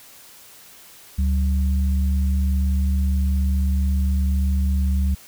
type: tone pair together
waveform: sine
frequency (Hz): 71.13 / 189.9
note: C#2 / F#3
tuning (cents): +45 / +45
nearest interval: octave + perfect fourth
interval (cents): 1700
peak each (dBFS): -17 / -27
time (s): 1.18-5.15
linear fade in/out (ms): 10
effects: white hiss -46 dBFS RMS until 5.27 s